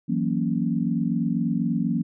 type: chord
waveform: sine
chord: F# dominant seventh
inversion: third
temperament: equal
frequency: 164.81 / 185 / 233.1 / 277.2 Hz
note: E3 / F#3 / A#3 / C#4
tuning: 0 / 0 / 0 / 0 cents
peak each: -27 / -27 / -25 / -29 dBFS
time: 0.08-2.03 s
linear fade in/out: 20 ms
effects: none